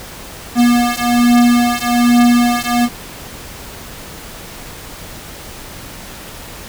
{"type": "beating tone pair", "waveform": "square", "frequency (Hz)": [240, 241.2], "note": ["B3", "B3"], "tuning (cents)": [-49, -41], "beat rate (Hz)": 1.2, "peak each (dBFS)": -13, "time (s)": [0.55, 2.89], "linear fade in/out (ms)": 50, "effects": ["pink hiss -32 dBFS RMS until 6.68 s"]}